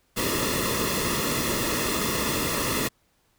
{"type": "noise with comb filter", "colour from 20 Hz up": "pink", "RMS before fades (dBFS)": -26, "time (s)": [0.16, 2.89], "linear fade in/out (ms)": 20, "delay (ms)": 1.3, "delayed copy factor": -0.75, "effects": ["pink hiss -67 dBFS RMS until 3.38 s"]}